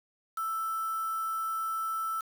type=tone with quantisation; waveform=sine; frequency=1323 Hz; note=E6; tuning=6 cents sharp; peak=-30 dBFS; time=0.37-2.21 s; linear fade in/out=5 ms; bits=7; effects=none